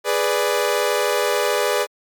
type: chord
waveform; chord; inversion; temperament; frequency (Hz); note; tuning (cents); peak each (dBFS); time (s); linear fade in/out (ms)
sawtooth; G# diminished; none; equal; 415.3 / 493.9 / 587.3; G#4 / B4 / D5; 0 / 0 / 0; -18; 0.04-1.87; 50
effects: MP3 96 kbps